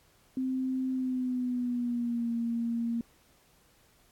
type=tone with pitch glide; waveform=sine; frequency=260 to 233 Hz; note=C4 to A#3; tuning=-11 to -1 cents; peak=-28 dBFS; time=0.37-3.01 s; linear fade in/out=2 ms; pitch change=-190 cents; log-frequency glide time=0.91-2.31 s; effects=pink hiss -64 dBFS RMS until 4.11 s + AAC 64 kbps